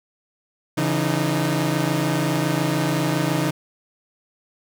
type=tone cluster; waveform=sawtooth; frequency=139.6 / 166.7 / 307.7 Hz; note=C#3 / E3 / D#4; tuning=+13 / +20 / -19 cents; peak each=-20 dBFS; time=0.77-3.51 s; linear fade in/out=10 ms; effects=none